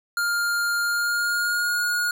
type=tone with pitch glide; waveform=square; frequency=1405 to 1438.7 Hz; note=F6 to F#6; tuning=+10 to -49 cents; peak=-22 dBFS; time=0.17-2.11 s; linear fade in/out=2 ms; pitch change=+41 cents; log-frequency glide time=0.82-1.83 s; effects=none